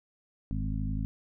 harmonic tone with a mistuned harmonic, 52 Hz, G#1, 3 cents sharp, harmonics 1 / 2 / 3 / 4 / 5, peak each -32 / -35 / -37 / -38 / -39 dBFS, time 0.51-1.05 s, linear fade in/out 0 ms, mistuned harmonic 1, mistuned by -140 cents, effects none

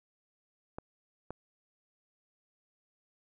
clicks, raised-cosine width 1 ms, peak -25 dBFS, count 2, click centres 0.785 / 1.306 s, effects none

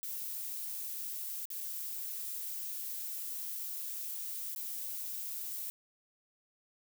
violet noise with dropouts, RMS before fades -40 dBFS, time 0.03-5.7 s, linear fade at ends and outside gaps 0 ms, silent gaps 1.454-1.503 / 1.605-1.609 / 4.548-4.561 s, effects none

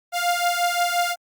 sawtooth beating tone pair, 698.5 / 704.2 Hz, F5 / F5, 0 / +14 cents, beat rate 5.7 Hz, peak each -19 dBFS, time 0.12-1.16 s, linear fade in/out 50 ms, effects Opus 48 kbps

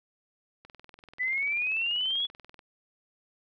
click train, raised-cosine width 0.3 ms, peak -33 dBFS, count 41, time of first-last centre 0.65-2.592 s, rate 20.6 Hz
sine exponential sweep, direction up, 1975.5 to 3412 Hz, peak -26 dBFS, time 1.19-2.27 s, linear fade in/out 20 ms
effects none

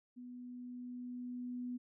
sine tone with level ramp, 246.9 Hz, B3, in tune, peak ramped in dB -47 to -38 dBFS, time 0.16-1.78 s, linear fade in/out 20 ms, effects none

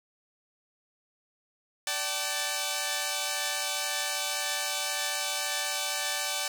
5% pulse chord, D suspended fourth, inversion none, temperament equal with one note detuned, 587.3 / 764.8 / 880 Hz, D5 / G5 / A5, 0 / -43 / 0 cents, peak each -22 / -21 / -23 dBFS, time 1.87-6.48 s, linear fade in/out 2 ms, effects none

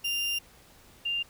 35% pulse / sine tone pair in turn, 2794 / 2794 Hz, F7 / F7, 0 / 0 cents, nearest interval unison, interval 0 cents, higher neither, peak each -26 / -27 dBFS, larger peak first, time 0.04-0.39 / 1.05-1.23 s, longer first, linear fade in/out 10 ms, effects pink hiss -56 dBFS RMS until 1.29 s

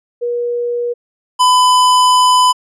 sine / square tone pair in turn, 479.9 / 1003.5 Hz, B4 / B5, -50 / +27 cents, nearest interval octave + minor second, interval 1277 cents, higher second, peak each -15 / -8 dBFS, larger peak second, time 0.21-0.94 / 1.39-2.53 s, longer second, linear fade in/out 20 ms, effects resampled to 24000 Hz

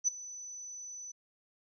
sine tone with ADSR envelope, 5990 Hz, F#8, 20 cents sharp, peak -23 dBFS, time 0.04-1.12 s, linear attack 36 ms, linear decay 15 ms, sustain -19 dB, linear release 10 ms, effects none

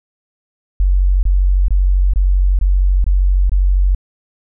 sine tone bursts, 46.5 Hz, F#1, 9 cents sharp, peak -9 dBFS, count 7, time 0.8-3.948 s, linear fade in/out 0 ms, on 430 ms, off 23 ms, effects none

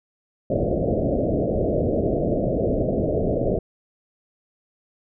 white low-pass noise, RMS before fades -22 dBFS, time 0.5-3.59 s, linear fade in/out 5 ms, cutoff 660 Hz, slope 96 dB/octave, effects none

